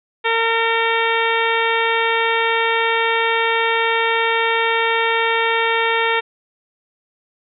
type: harmonic tone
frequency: 456.3 Hz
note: A#4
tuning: 37 cents flat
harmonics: 1 / 2 / 3 / 4 / 5 / 6 / 7 / 8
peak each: -21 / -21 / -24 / -22 / -23 / -27 / -29 / -29 dBFS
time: 0.24-6.21 s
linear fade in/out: 20 ms
effects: none